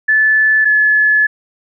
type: tone pair in turn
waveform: sine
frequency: 1740 / 1715.1 Hz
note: A6 / A6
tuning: -20 / -45 cents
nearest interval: unison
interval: 25 cents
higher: first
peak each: -8 dBFS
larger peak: neither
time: 0.08-0.65 / 0.65-1.27 s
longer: second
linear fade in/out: 10 ms
effects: none